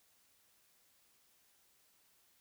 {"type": "silence", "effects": ["white hiss -71 dBFS RMS until 2.4 s"]}